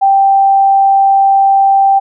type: tone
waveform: sine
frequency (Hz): 784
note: G5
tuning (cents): 0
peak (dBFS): -5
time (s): 0.01-2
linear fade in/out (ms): 20
effects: none